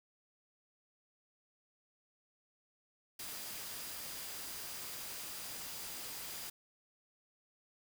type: tone in noise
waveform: sine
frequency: 4857 Hz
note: D#8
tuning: 43 cents flat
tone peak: -55 dBFS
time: 3.19-6.5 s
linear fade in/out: 5 ms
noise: white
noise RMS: -45 dBFS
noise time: 3.19-6.5 s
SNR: -13 dB
effects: none